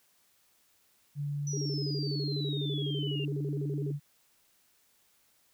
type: tone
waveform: sine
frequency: 144.3 Hz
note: D3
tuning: 30 cents flat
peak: -31 dBFS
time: 1.15-4 s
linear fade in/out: 50 ms
type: exponential sweep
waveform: sine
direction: down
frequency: 5970 to 2760 Hz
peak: -37 dBFS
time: 1.47-3.25 s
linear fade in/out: 2 ms
type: tone with vibrato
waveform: sine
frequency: 349.2 Hz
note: F4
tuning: in tune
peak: -36 dBFS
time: 1.53-3.92 s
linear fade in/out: 5 ms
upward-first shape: square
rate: 12 Hz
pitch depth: 270 cents each way
effects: white hiss -68 dBFS RMS until 5.53 s